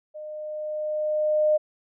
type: tone with level ramp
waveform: sine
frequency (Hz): 610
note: D#5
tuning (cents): -34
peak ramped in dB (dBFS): -35 to -16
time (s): 0.14-1.58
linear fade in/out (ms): 20
effects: none